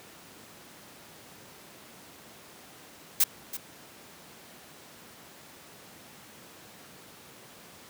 blue noise with echo, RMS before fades -21 dBFS, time 3.2-3.24 s, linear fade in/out 5 ms, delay 330 ms, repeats 1, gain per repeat -14 dB, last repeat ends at 3.57 s, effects pink hiss -50 dBFS RMS until 7.89 s + high-pass 150 Hz 12 dB/octave

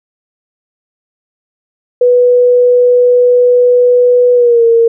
sine tone with pitch glide, 492 to 461.7 Hz, B4 to A#4, -7 to -17 cents, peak -4 dBFS, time 2.01-4.88 s, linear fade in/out 5 ms, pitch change -110 cents, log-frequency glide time 4.34-4.64 s, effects none

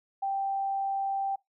sine tone, 784 Hz, G5, in tune, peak -27 dBFS, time 0.22-1.36 s, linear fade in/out 10 ms, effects noise-tail reverb RT60 0.2 s tail -23 dB re dry

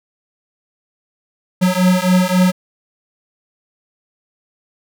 square beating tone pair, 181.3 / 185 Hz, F#3 / F#3, -35 / 0 cents, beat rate 3.7 Hz, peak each -15 dBFS, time 1.61-2.52 s, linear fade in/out 20 ms, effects none

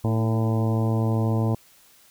harmonic tone with a mistuned harmonic, 112.3 Hz, A2, 36 cents sharp, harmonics 1 / 2 / 3 / 4 / 5 / 6 / 7 / 8 / 9, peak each -21 / -27 / -31 / -33 / -35 / -37 / -38 / -39 / -40 dBFS, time 0.04-1.55 s, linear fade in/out 5 ms, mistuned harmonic 3, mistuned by -42 cents, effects white hiss -55 dBFS RMS until 2.1 s

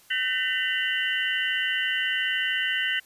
sine tone cluster, 1530 / 1816 / 1995 / 2781 / 3015 Hz, G6 / A#6 / B6 / F7 / F#7, -42 / -46 / +17 / -8 / +32 cents, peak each -30 dBFS, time 0.1-3 s, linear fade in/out 10 ms, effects white hiss -56 dBFS RMS until 3.05 s + resampled to 32000 Hz

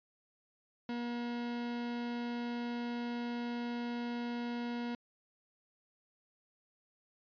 40% pulse tone, 239 Hz, A#3, 43 cents sharp, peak -35 dBFS, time 0.89-4.95 s, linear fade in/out 2 ms, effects resampled to 11025 Hz

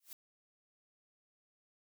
blue noise with exponential growth, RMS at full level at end -44 dBFS, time 0-0.13 s, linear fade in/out 2 ms, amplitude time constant 27 ms, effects none

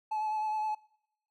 triangle tone with vibrato, 860 Hz, A5, 40 cents flat, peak -27 dBFS, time 0.11-0.75 s, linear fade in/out 10 ms, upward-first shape sine, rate 9.6 Hz, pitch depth 22 cents each way, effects noise-tail reverb RT60 0.8 s tail -26 dB re dry + tanh soft clip ceiling -24 dBFS

